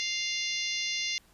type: harmonic tone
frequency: 698.5 Hz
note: F5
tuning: in tune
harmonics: 3 / 4 / 5 / 6 / 7 / 8 / 9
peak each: -35 / -36 / -37 / -38 / -38 / -39 / -40 dBFS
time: 0-1.18 s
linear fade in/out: 0 ms
effects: pink hiss -62 dBFS RMS until 1.33 s + resampled to 32000 Hz